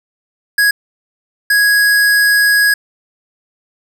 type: tone bursts at uneven times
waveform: square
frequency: 1661.2 Hz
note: G#6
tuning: in tune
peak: -9 dBFS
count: 2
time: 0.58-0.71 / 1.5-2.74 s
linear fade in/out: 5 ms
effects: none